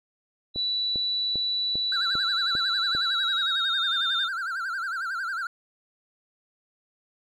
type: tone with pitch glide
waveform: sine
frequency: 3951 to 3623 Hz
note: B7 to A7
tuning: 0 to +50 cents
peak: -24 dBFS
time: 0.54-4.29 s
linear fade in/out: 50 ms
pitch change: -150 cents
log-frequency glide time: 3.03-3.94 s
type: click train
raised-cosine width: 2 ms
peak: -23 dBFS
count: 7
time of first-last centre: 0.56-2.95 s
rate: 2.51 Hz
type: tone with vibrato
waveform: triangle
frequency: 1460 Hz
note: F#6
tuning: 24 cents flat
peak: -26 dBFS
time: 1.92-5.47 s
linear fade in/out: 2 ms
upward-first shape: sine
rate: 11 Hz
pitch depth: 160 cents each way
effects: none